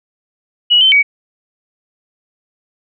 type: tone with pitch steps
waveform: sine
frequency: 2925 / 3082 / 2263 Hz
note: F#7 / G7 / C#7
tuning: -21 / -30 / +35 cents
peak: -6 dBFS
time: 0.7-1.03 s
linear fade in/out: 20 ms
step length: 110 ms
effects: none